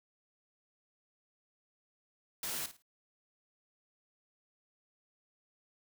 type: noise with echo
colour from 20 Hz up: white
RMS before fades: -38 dBFS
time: 2.43-2.66 s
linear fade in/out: 2 ms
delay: 54 ms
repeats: 3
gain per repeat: -12 dB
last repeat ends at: 2.822 s
effects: none